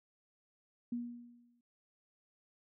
sine tone with exponential decay, 239.5 Hz, A#3, 47 cents sharp, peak -33 dBFS, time 0.92-1.61 s, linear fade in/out 5 ms, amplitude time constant 150 ms, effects noise-tail reverb RT60 0.1 s tail -17 dB re dry

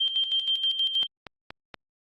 sine tone with tremolo, 3156 Hz, G7, 11 cents sharp, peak -21 dBFS, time 0-1.07 s, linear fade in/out 10 ms, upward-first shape square, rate 6.3 Hz, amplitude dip 60%
click train, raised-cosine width 0.3 ms, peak -21 dBFS, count 4, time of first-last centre 1.03-1.743 s, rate 4.21 Hz
effects Opus 24 kbps

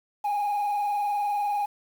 sine tone with vibrato, 821 Hz, G#5, 20 cents flat, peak -21 dBFS, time 0.24-1.66 s, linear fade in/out 10 ms, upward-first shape triangle, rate 20 Hz, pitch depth 51 cents each way, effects tanh soft clip ceiling -23 dBFS + 8-bit

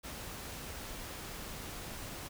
pink noise, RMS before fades -44 dBFS, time 0.03-2.29 s, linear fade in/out 20 ms, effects none

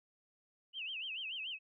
sine tone with vibrato, 2840 Hz, F7, 28 cents sharp, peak -39 dBFS, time 0.73-1.59 s, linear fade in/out 50 ms, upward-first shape sine, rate 6.9 Hz, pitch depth 200 cents each way, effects none

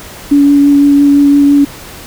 sine tone with vibrato, 284.5 Hz, C#4, 45 cents sharp, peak -3 dBFS, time 0.31-1.65 s, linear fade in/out 10 ms, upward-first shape triangle, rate 5.9 Hz, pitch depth 13 cents each way, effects pink hiss -30 dBFS RMS until 2.06 s

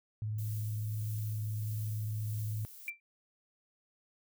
sine tone with vibrato, 107.3 Hz, A2, 43 cents flat, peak -33 dBFS, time 0.22-2.65 s, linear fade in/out 0 ms, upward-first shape sine, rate 20 Hz, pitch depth 49 cents each way
violet noise with tremolo, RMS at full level -48 dBFS, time 0.38-2.9 s, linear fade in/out 5 ms, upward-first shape sine, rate 1.6 Hz, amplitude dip 35%
sine tone with exponential decay, 2349 Hz, D7, in tune, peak -31 dBFS, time 2.88-3 s, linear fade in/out 1 ms, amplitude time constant 25 ms
effects none

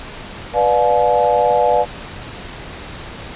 sine chord, B diminished seventh, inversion none, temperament just, 493.9 / 592.7 / 711.2 / 853.4 Hz, B4 / D5 / F5 / Ab5, 0 / +16 / +31 / +47 cents, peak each -17 dBFS, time 0.53-1.86 s, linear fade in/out 50 ms, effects pink hiss -32 dBFS RMS until 3.35 s + resampled to 8000 Hz

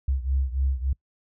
sine beating tone pair, 65.8 / 69.3 Hz, C2 / C#2, +10 / 0 cents, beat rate 3.5 Hz, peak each -23 / -26 dBFS, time 0.08-0.93 s, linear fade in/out 5 ms, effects noise-tail reverb RT60 0.1 s tail -25 dB re dry + tanh soft clip ceiling -15 dBFS

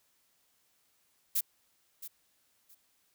violet noise with echo, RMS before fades -29 dBFS, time 1.35-1.41 s, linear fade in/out 10 ms, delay 670 ms, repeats 2, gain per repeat -14 dB, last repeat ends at 2.75 s, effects white hiss -72 dBFS RMS until 3.14 s

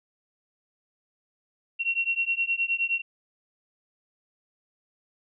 sine beating tone pair, 2729 / 2738.6 Hz, F7 / F7, -41 / -35 cents, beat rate 9.6 Hz, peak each -27 dBFS, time 1.79-3.02 s, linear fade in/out 20 ms, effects none

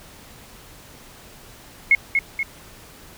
sine tone with echo, 2173 Hz, C#7, 35 cents flat, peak -10 dBFS, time 1.91-1.95 s, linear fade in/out 2 ms, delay 240 ms, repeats 2, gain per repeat -5 dB, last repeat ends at 2.43 s, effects pink hiss -45 dBFS RMS until 3.17 s

